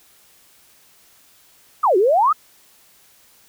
sine exponential two-way sweep, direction down then up, 1328 to 352.7 to 1328 Hz, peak -12 dBFS, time 1.83-2.33 s, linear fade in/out 10 ms, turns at 1.97 s, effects white hiss -53 dBFS RMS until 3.48 s

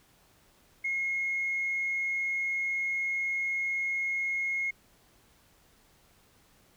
sine tone, 2158 Hz, C#7, 47 cents flat, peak -27 dBFS, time 0.84-4.71 s, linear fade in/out 10 ms, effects tanh soft clip ceiling -23 dBFS + pink hiss -63 dBFS RMS until 6.76 s

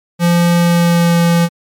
square tone with pitch glide, 172.4 to 170.32 Hz, F3 to F3, -22 to -43 cents, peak -9 dBFS, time 0.19-1.49 s, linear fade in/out 50 ms, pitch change -21 cents, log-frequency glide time 0.57-1.2 s, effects MP3 96 kbps

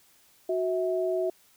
sine tone pair together, 368.6 / 649 Hz, F#4 / E5, -7 / -27 cents, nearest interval minor seventh, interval 980 cents, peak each -27 / -28 dBFS, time 0.49-1.3 s, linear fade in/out 5 ms, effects white hiss -61 dBFS RMS until 1.56 s

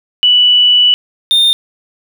sine / triangle tone pair in turn, 2960 / 3634 Hz, F#7 / A#7, 0 / -45 cents, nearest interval major third, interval 355 cents, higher second, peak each -5 dBFS, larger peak neither, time 0.23-0.94 / 1.31-1.53 s, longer first, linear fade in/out 0 ms, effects none

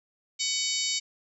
harmonic tone with a mistuned harmonic, 750 Hz, F#5, 23 cents sharp, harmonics 3 / 4 / 5 / 6 / 7 / 8 / 9 / 10, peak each -35 / -35 / -34 / -33 / -36 / -35 / -36 / -34 dBFS, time 0.39-1 s, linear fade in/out 20 ms, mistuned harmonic 8, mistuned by -33 cents, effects none

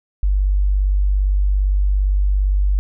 sine tone, 48.76 Hz, G1, 8 cents flat, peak -13 dBFS, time 0.23-2.79 s, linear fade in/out 0 ms, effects none

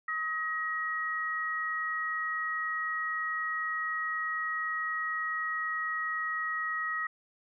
sine tone pair together, 1268.6 / 1898 Hz, D#6 / A#6, +33 / +31 cents, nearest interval perfect fifth, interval 698 cents, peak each -34 / -32 dBFS, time 0.08-7.07 s, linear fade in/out 5 ms, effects none

